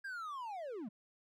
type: linear sweep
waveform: triangle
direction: down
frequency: 1632 to 186.5 Hz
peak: -39 dBFS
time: 0.04-0.89 s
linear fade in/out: 10 ms
effects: none